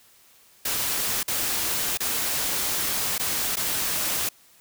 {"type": "noise with dropouts", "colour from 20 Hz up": "white", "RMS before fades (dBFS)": -26, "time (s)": [0.65, 4.29], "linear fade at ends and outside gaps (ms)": 5, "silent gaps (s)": [[1.231, 1.279], [1.974, 2.003], [3.181, 3.195], [3.558, 3.568]], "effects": ["white hiss -56 dBFS RMS until 4.6 s"]}